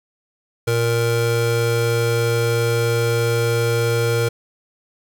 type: tone pair together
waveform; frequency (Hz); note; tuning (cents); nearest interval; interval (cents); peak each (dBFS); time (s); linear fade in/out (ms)
square; 116.88 / 467.5; A#2 / A#4; +5 / +5; 2 octaves; 2400; -20; 0.67-4.29; 10
effects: none